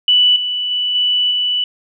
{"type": "tone with level steps", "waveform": "sine", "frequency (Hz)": 2968, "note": "F#7", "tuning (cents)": 5, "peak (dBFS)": [-8, -17, -15, -12, -14], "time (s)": [0.08, 1.64], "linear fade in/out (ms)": 2, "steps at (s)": [0.36, 0.71, 0.95, 1.31], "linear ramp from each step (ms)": 2, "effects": []}